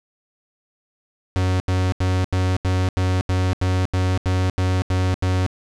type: tone bursts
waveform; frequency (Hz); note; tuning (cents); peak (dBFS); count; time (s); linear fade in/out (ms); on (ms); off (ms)
45% pulse; 92.5; F#2; 0; -17; 13; 1.36-5.464; 0; 240; 82
effects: low-pass 7000 Hz 12 dB/octave